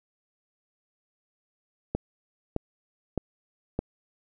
click train, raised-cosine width 2 ms, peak -13 dBFS, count 4, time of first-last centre 1.95-3.79 s, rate 1.63 Hz, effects none

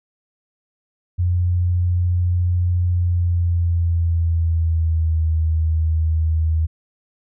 sine tone with pitch glide, 88.6 to 79.85 Hz, F2 to D#2, +25 to +45 cents, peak -15 dBFS, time 1.18-6.67 s, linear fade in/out 20 ms, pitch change -180 cents, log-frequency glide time 2.9-5.23 s, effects none

